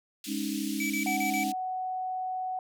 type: band-pass noise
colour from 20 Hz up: pink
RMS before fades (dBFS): -41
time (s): 0.24-1.52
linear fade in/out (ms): 2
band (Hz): 2700 to 16000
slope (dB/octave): 24
type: chord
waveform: sine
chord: Ab suspended fourth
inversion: none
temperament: equal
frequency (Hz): 207.7 / 277.2 / 311.1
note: Ab3 / Db4 / Eb4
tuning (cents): 0 / 0 / 0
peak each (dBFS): -34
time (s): 0.26-1.54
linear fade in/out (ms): 50
type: tone bursts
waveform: square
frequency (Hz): 2300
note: D7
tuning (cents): -37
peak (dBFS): -31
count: 5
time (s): 0.8-1.436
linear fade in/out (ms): 2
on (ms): 100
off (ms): 34
type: tone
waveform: sine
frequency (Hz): 744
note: F#5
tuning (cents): +9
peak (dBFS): -30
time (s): 1.06-2.59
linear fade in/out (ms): 2
effects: none